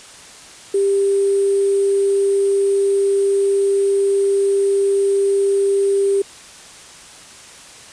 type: tone with sample-and-hold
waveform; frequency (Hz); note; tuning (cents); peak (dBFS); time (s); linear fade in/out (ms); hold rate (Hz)
sine; 395.9; G4; +17; -13; 0.74-6.22; 5; 8820
effects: white hiss -40 dBFS RMS until 7.92 s + resampled to 22050 Hz